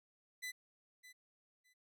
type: tone with echo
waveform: sawtooth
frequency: 2001 Hz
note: B6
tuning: 22 cents sharp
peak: -38 dBFS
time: 0.42-0.52 s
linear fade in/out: 20 ms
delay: 610 ms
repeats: 2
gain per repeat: -14 dB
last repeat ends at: 1.74 s
effects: none